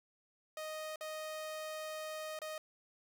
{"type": "tone with dropouts", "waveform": "sawtooth", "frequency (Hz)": 622.3, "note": "D#5", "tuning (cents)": 0, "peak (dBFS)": -37, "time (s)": [0.57, 2.58], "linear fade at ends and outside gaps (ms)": 2, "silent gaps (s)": [[0.959, 1.009], [2.39, 2.417]], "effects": []}